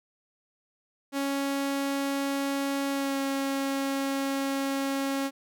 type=tone with pitch glide; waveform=sawtooth; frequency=277.2 to 273.7 Hz; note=C#4 to C#4; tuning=0 to -22 cents; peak=-23 dBFS; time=1.12-5.31 s; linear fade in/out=50 ms; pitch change=-22 cents; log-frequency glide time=2.91-3.19 s; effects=none